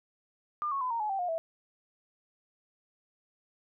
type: tone with pitch steps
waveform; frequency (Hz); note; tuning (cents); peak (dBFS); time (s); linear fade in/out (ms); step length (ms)
sine; 1201 / 1101.3 / 1009.9 / 926.1 / 849.2 / 778.8 / 714.1 / 654.8; D6 / C#6 / B5 / A#5 / G#5 / G5 / F5 / E5; +38 / -12 / +38 / -12 / +38 / -12 / +38 / -12; -29; 0.62-1.38; 0; 95
effects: none